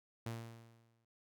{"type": "tone with exponential decay", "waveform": "sawtooth", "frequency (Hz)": 115.2, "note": "A#2", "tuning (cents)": -20, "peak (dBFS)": -35, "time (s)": [0.26, 1.05], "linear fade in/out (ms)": 5, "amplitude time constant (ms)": 170, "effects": ["noise-tail reverb RT60 0.1 s tail -24 dB re dry"]}